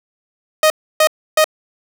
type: tone bursts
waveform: sawtooth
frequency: 622.3 Hz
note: D#5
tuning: in tune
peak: -5 dBFS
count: 3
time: 0.63-1.443 s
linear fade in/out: 2 ms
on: 71 ms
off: 300 ms
effects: none